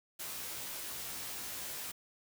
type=noise with comb filter; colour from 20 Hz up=white; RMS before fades=-42 dBFS; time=0.19-1.92 s; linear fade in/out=10 ms; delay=15 ms; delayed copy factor=+1; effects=none